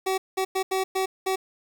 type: tone bursts at uneven times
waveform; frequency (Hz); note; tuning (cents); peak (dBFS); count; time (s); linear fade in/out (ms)
25% pulse; 380; F#4; +46; -19; 6; 0.06-0.18 / 0.37-0.45 / 0.55-0.63 / 0.71-0.84 / 0.95-1.06 / 1.26-1.36; 10
effects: 8-bit